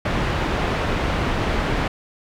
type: low-pass noise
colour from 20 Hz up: pink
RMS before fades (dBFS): -22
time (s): 0.05-1.88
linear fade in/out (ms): 5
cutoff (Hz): 2500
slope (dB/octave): 12
effects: none